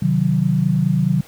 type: chord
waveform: sine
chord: C diminished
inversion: none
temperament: equal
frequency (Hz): 130.81 / 155.56 / 185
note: C3 / Eb3 / Gb3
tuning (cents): 0 / 0 / 0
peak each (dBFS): -20 / -18 / -18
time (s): 0.02-1.21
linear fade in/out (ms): 5
effects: pink hiss -45 dBFS RMS until 1.27 s